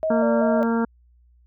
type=tone with vibrato; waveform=sine; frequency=611 Hz; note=D#5; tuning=32 cents flat; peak=-20 dBFS; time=0.03-0.63 s; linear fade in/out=0 ms; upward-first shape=square; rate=2.6 Hz; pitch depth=64 cents each way
type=harmonic tone; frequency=230 Hz; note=A#3; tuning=23 cents flat; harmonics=1 / 2 / 3 / 4 / 5 / 6 / 7; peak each=-20 / -26 / -34 / -30 / -37 / -32 / -38 dBFS; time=0.1-0.85 s; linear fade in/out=5 ms
effects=added 60 Hz sine -53 dBFS peak until 1.46 s